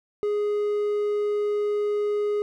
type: tone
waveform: triangle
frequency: 415.3 Hz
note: G#4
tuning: in tune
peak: -20 dBFS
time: 0.23-2.42 s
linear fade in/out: 0 ms
effects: none